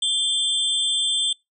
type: tone cluster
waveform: sine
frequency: 3194 / 3514 / 8090 Hz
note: G7 / A7 / B8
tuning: +32 / -3 / +41 cents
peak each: -23 / -22 / -27 dBFS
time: 0.02-1.33 s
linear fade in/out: 5 ms
effects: noise-tail reverb RT60 0.2 s tail -25 dB re dry